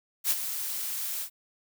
blue noise with ADSR envelope, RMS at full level -23 dBFS, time 0.24-1.3 s, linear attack 63 ms, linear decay 39 ms, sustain -10 dB, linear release 87 ms, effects none

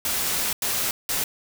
white noise bursts at uneven times, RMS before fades -25 dBFS, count 3, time 0.05-0.53 / 0.62-0.91 / 1.09-1.24 s, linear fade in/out 2 ms, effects none

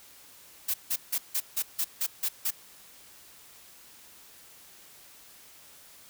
blue noise bursts, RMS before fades -28 dBFS, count 9, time 0.68-2.509 s, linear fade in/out 10 ms, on 61 ms, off 160 ms, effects white hiss -53 dBFS RMS until 6.09 s

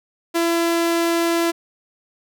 sawtooth tone, 336.8 Hz, E4, 37 cents sharp, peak -13 dBFS, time 0.34-1.52 s, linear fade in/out 20 ms, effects none

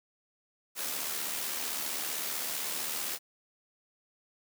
white noise with amplitude modulation, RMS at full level -33 dBFS, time 0.75-3.19 s, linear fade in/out 50 ms, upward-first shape sine, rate 75.6 Hz, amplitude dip 40%, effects high-pass 200 Hz 12 dB/octave

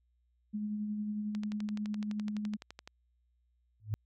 sine tone with tremolo, 210 Hz, G#3, 19 cents sharp, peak -32 dBFS, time 0.53-2.57 s, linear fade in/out 20 ms, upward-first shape sine, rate 11 Hz, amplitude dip 30%
click train, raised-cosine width 0.2 ms, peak -28 dBFS, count 19, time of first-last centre 1.35-2.875 s, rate 11.8 Hz
sine tone with exponential growth, 106.3 Hz, G#2, 41 cents sharp, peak -26 dBFS, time 3.8-3.94 s, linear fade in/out 0 ms, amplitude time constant 30 ms
effects added 60 Hz sine -70 dBFS peak until 4.05 s

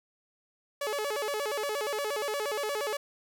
sawtooth tone with vibrato, 493.9 Hz, B4, in tune, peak -26 dBFS, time 0.81-2.97 s, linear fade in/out 5 ms, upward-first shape square, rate 8.5 Hz, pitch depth 250 cents each way, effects none

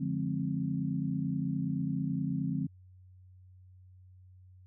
sine chord, D half-diminished seventh, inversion none, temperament just, 146.83 / 176.2 / 211.4 / 264.3 Hz, D3 / F3 / Ab3 / C4, 0 / +16 / +31 / +18 cents, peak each -34 / -35 / -38 / -35 dBFS, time 0-2.67 s, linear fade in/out 10 ms, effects added 92 Hz sine -53 dBFS peak until 4.66 s

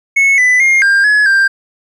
triangle tone with pitch steps, 2197 / 1997 / 2128 / 1598 / 1694 / 1584 Hz, C#7 / B6 / C7 / G6 / G#6 / G6, -16 / +19 / +29 / +33 / +34 / +18 cents, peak -5 dBFS, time 0.16-1.48 s, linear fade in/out 10 ms, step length 220 ms, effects resampled to 24000 Hz

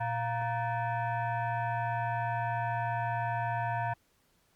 sine tone with frequency modulation, 117.5 Hz, A#2, 14 cents sharp, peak -29 dBFS, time 0-3.94 s, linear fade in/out 10 ms, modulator 817 Hz, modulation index 1.5, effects pink hiss -70 dBFS RMS until 4.55 s + Opus 48 kbps

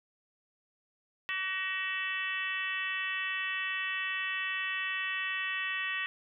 harmonic tone with a mistuned harmonic, 377.5 Hz, F#4, 35 cents sharp, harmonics 3 / 4 / 5 / 6 / 7 / 8 / 9, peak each -42 / -44 / -34 / -45 / -37 / -42 / -47 dBFS, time 1.29-6.06 s, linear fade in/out 0 ms, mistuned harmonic 3, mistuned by +22 cents, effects none

